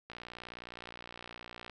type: click train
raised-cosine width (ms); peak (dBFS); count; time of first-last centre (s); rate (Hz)
0.3; -29; 96; 0.1-1.697; 59.5
effects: none